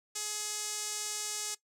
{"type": "tone with band-pass filter", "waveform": "sawtooth", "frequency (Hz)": 421.4, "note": "G#4", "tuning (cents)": 25, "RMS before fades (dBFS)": -37, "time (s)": [0.15, 1.55], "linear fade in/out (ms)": 10, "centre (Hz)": 7200, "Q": 2.4, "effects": ["noise-tail reverb RT60 0.1 s tail -18 dB re dry"]}